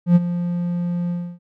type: tone with ADSR envelope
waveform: triangle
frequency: 174.61 Hz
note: F3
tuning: in tune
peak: -5 dBFS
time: 0.06-1.39 s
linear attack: 97 ms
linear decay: 30 ms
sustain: -13 dB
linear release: 290 ms
effects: none